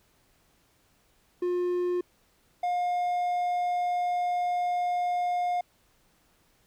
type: tone pair in turn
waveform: triangle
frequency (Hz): 356.1 / 712.2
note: F4 / F5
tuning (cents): +34 / +34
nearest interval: octave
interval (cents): 1200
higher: second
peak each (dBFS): -23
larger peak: neither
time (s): 1.42-2.01 / 2.63-5.61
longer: second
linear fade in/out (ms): 5
effects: pink hiss -66 dBFS RMS until 6.66 s